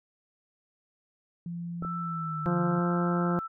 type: tone with pitch glide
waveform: sine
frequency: 171.4 to 150.95 Hz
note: F3 to D3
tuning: -32 to +48 cents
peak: -33 dBFS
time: 1.46-2.79 s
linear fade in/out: 2 ms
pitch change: -220 cents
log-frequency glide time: 1.99-2.47 s
type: tone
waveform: sine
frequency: 1325 Hz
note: E6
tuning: 9 cents sharp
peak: -33 dBFS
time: 1.82-3.48 s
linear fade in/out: 20 ms
type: clicks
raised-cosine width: 2 ms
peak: -26 dBFS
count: 2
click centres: 1.824 / 1.849 s
type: harmonic tone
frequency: 174.61 Hz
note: F3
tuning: in tune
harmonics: 1 / 2 / 3 / 4 / 5 / 6 / 7 / 8 / 9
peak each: -26 / -32 / -36 / -38 / -40 / -42 / -43 / -44 / -45 dBFS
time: 2.46-3.39 s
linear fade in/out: 0 ms
effects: none